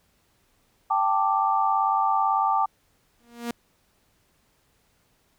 sine chord, G suspended second, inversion none, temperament just, 784 / 882 / 1176 Hz, G5 / A5 / D6, 0 / +4 / +2 cents, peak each -24 dBFS, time 0.9-2.66 s, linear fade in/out 10 ms
sawtooth tone with exponential growth, 236.5 Hz, A#3, 25 cents sharp, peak -21 dBFS, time 3.2-3.51 s, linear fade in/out 2 ms, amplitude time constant 67 ms
effects pink hiss -66 dBFS RMS until 5.38 s

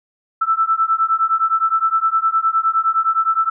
sine beating tone pair, 1318.5 / 1328.2 Hz, E6 / E6, 0 / +13 cents, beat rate 9.7 Hz, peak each -17 dBFS, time 0.41-3.5 s, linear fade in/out 10 ms, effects none

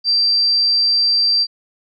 sine tone, 4699 Hz, D8, in tune, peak -12 dBFS, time 0.04-1.47 s, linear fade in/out 50 ms, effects none

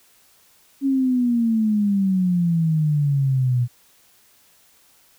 sine exponential sweep, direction down, 277.2 to 120 Hz, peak -16 dBFS, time 0.81-3.68 s, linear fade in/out 50 ms, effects white hiss -56 dBFS RMS until 5.18 s

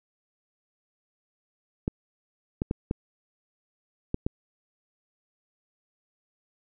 clicks, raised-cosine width 3 ms, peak -13 dBFS, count 6, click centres 1.879 / 2.619 / 2.711 / 2.911 / 4.144 / 4.265 s, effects none

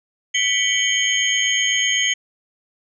sine tone cluster, 1977 / 2247 / 3048 / 3156 / 6530 Hz, B6 / C#7 / G7 / G7 / G#8, +1 / +23 / -49 / +11 / -30 cents, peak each -23 dBFS, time 0.34-2.14 s, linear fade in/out 10 ms, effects none

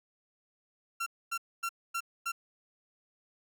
30% pulse tone bursts, 1365 Hz, F6, 40 cents flat, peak -29 dBFS, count 5, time 1-2.32 s, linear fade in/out 10 ms, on 64 ms, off 250 ms, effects none

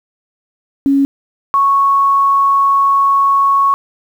sine tone pair in turn, 276.6 / 1106.4 Hz, C#4 / C#6, -4 / -4 cents, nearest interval 2 octaves, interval 2400 cents, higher second, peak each -8 dBFS, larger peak neither, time 0.86-1.05 / 1.54-3.74 s, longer second, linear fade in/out 0 ms, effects 7-bit

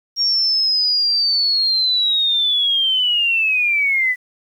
sine linear sweep, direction down, 5588 to 1966 Hz, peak -14 dBFS, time 0.16-4.16 s, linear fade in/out 50 ms, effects 8-bit

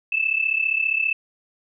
sine tone pair together, 2613 / 2648 Hz, E7 / E7, -16 / +7 cents, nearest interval unison, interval 23 cents, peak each -22 dBFS, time 0.12-1.13 s, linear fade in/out 5 ms, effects none

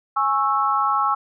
sine chord, C# minor, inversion second, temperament equal with one note detuned, 830.6 / 1097.9 / 1318.5 Hz, G#5 / C#6 / E6, 0 / -17 / 0 cents, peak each -23 / -21 / -21 dBFS, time 0.16-1.15 s, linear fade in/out 10 ms, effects none

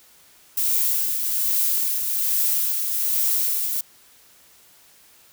violet noise with tremolo, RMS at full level -20 dBFS, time 0.57-3.81 s, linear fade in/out 5 ms, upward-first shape triangle, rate 1.2 Hz, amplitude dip 45%, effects white hiss -53 dBFS RMS until 5.32 s

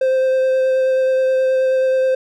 triangle tone with vibrato, 522 Hz, C5, 4 cents flat, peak -11 dBFS, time 0.01-2.15 s, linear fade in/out 5 ms, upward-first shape sine, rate 9.4 Hz, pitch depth 10 cents each way, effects none

